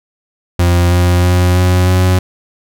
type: tone with pitch steps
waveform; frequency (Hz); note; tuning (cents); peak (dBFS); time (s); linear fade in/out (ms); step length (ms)
40% pulse; 87.5 / 88.57 / 89.65 / 90.74 / 91.85; F2 / F2 / F2 / F#2 / F#2; +4 / +25 / +46 / -33 / -12; -7; 0.59-2.19; 5; 320
effects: none